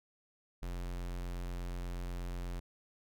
square tone, 44.13 Hz, F1, 19 cents sharp, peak -38 dBFS, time 0.62-2.6 s, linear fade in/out 10 ms, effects none

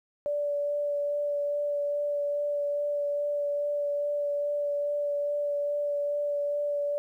sine tone with vibrato, 580 Hz, D5, 22 cents flat, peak -26 dBFS, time 0.26-6.98 s, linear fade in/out 0 ms, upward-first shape sine, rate 2.4 Hz, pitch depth 11 cents each way, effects 11-bit

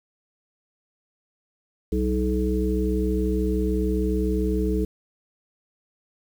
harmonic tone with a mistuned harmonic, 63.4 Hz, B1, 46 cents sharp, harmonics 1 / 3 / 5 / 7, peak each -24 / -27 / -27 / -27 dBFS, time 1.92-4.85 s, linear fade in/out 5 ms, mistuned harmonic 7, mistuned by -56 cents, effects 8-bit

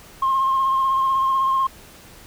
sine tone with vibrato, 1067 Hz, C6, 34 cents sharp, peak -15 dBFS, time 0.22-1.67 s, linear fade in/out 5 ms, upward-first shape sine, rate 16 Hz, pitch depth 22 cents each way, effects tanh soft clip ceiling -13 dBFS + pink hiss -45 dBFS RMS until 2.26 s

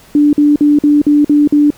sine tone bursts, 293.7 Hz, D4, in tune, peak -5 dBFS, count 7, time 0.15-1.704 s, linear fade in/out 2 ms, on 180 ms, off 49 ms, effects pink hiss -42 dBFS RMS until 1.77 s

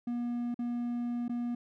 triangle tone with dropouts, 240 Hz, B3, 49 cents flat, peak -29 dBFS, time 0.07-1.55 s, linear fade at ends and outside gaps 5 ms, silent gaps 0.544-0.59 / 1.282-1.294 s, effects none

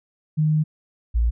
sine tone pair in turn, 154.2 / 57.63 Hz, D#3 / A#1, -15 / -19 cents, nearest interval octave + perfect fourth, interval 1704 cents, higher first, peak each -16 dBFS, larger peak neither, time 0.37-0.64 / 1.14-1.31 s, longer first, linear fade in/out 20 ms, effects none

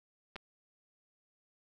clicks, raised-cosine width 0.3 ms, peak -28 / -28 dBFS, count 2, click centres 0.358 / 0.363 s, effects none

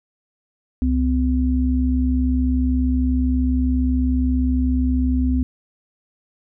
sine tone pair together, 67.4 / 254.5 Hz, C#2 / C4, -48 / -48 cents, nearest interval octave + major seventh, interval 2300 cents, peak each -18 / -19 dBFS, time 0.82-5.43 s, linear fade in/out 0 ms, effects none

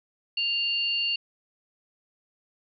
sine tone pair together, 2794 / 4435 Hz, F7 / C#8, 0 / 0 cents, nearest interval minor sixth, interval 800 cents, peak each -25 / -30 dBFS, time 0.37-1.16 s, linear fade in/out 5 ms, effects none

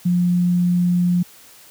sine tone, 177 Hz, F3, 23 cents sharp, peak -14 dBFS, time 0.05-1.23 s, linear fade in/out 10 ms, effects white hiss -46 dBFS RMS until 1.7 s + high-pass 60 Hz 12 dB/octave

